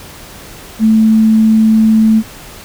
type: tone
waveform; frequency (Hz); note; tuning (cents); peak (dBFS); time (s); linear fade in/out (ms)
sine; 220; A3; 0; -5; 0.79-2.23; 50
effects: pink hiss -33 dBFS RMS until 2.64 s